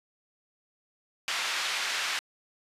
pink band-pass noise, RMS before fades -31 dBFS, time 1.28-2.19 s, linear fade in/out 0 ms, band 1500 to 4900 Hz, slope 12 dB/octave, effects resampled to 32000 Hz

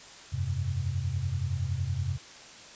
sine chord, F suspended second, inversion none, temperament equal, 87.31 / 98 / 130.81 Hz, F2 / G2 / C3, 0 / 0 / 0 cents, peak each -32 dBFS, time 0.32-2.18 s, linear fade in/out 20 ms, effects white hiss -48 dBFS RMS until 2.75 s + resampled to 16000 Hz

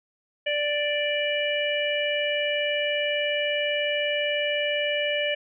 harmonic tone, 587.3 Hz, D5, in tune, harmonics 1 / 3 / 4 / 5, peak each -26 / -31 / -30 / -29 dBFS, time 0.46-5.35 s, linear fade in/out 10 ms, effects none

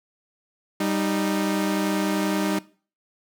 sawtooth tone pair together, 196 / 309.2 Hz, G3 / D#4, 0 / -11 cents, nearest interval minor sixth, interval 789 cents, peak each -21 dBFS, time 0.8-2.59 s, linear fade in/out 5 ms, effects noise-tail reverb RT60 0.4 s tail -20 dB re dry

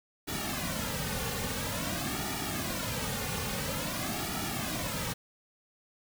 pink noise with flanger, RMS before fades -34 dBFS, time 0.27-5.14 s, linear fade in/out 20 ms, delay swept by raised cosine 1.9 to 3.1 ms, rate 0.49 Hz, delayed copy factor -0.8, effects none

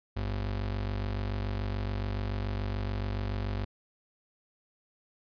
square ring-modulated tone, 76.1 Hz, D#2, 38 cents flat, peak -28 dBFS, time 0.16-3.65 s, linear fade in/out 10 ms, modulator 23.5 Hz, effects resampled to 11025 Hz

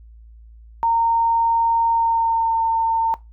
sine tone with pitch glide, 920 to 906.8 Hz, A#5 to A#5, -23 to -48 cents, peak -15 dBFS, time 0.83-3.14 s, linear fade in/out 0 ms, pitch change -25 cents, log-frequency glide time 1.91-2.61 s, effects noise-tail reverb RT60 0.2 s tail -19 dB re dry + added 56 Hz sine -41 dBFS peak until 3.32 s

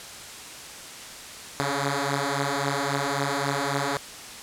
5% pulse beating tone pair, 138.59 / 142.29 Hz, C#3 / C#3, 0 / +46 cents, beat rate 3.7 Hz, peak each -16 dBFS, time 1.6-3.97 s, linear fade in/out 0 ms, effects white hiss -40 dBFS RMS until 4.42 s + low-pass 9000 Hz 12 dB/octave

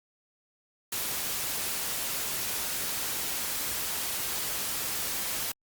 white noise, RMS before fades -32 dBFS, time 0.92-5.52 s, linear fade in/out 5 ms, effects Opus 48 kbps

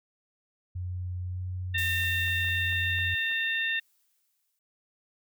sine tone with pitch glide, 90.3 to 91.4 Hz, F#2 to F#2, -42 to -21 cents, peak -31 dBFS, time 0.75-3.15 s, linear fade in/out 10 ms, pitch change +21 cents, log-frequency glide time 1.31-1.38 s
harmonic tone, 907 Hz, A#5, 48 cents flat, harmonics 2 / 3 / 4, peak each -28 / -32 / -34 dBFS, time 1.74-3.8 s, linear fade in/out 10 ms
blue noise with exponential decay, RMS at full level -38 dBFS, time 1.78-4.59 s, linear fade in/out 1 ms, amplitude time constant 610 ms
clicks, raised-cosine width 0.5 ms, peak -34 dBFS, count 7, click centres 2.036 / 2.281 / 2.445 / 2.486 / 2.725 / 2.988 / 3.314 s
effects none

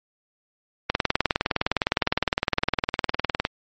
click train, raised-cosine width 0.3 ms, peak -4 dBFS, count 51, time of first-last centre 0.9-3.451 s, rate 19.6 Hz, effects MP3 32 kbps

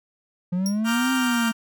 triangle linear two-way sweep, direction up then down, 174.61 to 262.9 to 222.8 Hz, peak -19 dBFS, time 0.52-1.52 s, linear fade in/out 10 ms, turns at 1.12 s
sawtooth tone with exponential decay, 5600 Hz, F8, 4 cents sharp, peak -22 dBFS, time 0.66-0.81 s, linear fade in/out 1 ms, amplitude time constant 31 ms
30% pulse chord, G minor seventh, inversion first, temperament equal, 932.3 / 1174.7 / 1396.9 / 1568 Hz, Bb5 / D6 / F6 / G6, 0 / 0 / 0 / 0 cents, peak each -28 / -29 / -25 / -27 dBFS, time 0.84-1.53 s, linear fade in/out 50 ms
effects none

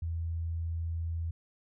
sine tone, 82.9 Hz, E2, 10 cents sharp, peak -31 dBFS, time 0.02-1.31 s, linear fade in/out 5 ms, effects none

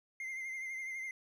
triangle tone with vibrato, 2093 Hz, C7, in tune, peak -37 dBFS, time 0.2-1.11 s, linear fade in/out 2 ms, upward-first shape triangle, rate 12 Hz, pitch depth 45 cents each way, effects none

